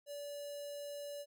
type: tone with notch filter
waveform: square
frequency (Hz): 577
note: D5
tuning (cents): -31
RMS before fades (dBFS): -45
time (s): 0.06-1.26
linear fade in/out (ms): 50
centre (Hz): 1500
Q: 0.65
effects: none